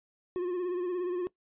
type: tone with vibrato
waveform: triangle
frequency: 358.4 Hz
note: F4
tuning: 45 cents sharp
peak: -27 dBFS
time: 0.36-1.27 s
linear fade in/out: 0 ms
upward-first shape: sine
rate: 17 Hz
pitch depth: 49 cents each way
effects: noise-tail reverb RT60 0.1 s tail -19 dB re dry + resampled to 8000 Hz